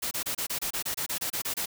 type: noise bursts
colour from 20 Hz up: white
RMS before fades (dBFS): -31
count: 14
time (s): 0.02-1.659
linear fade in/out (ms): 10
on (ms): 92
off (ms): 27
effects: none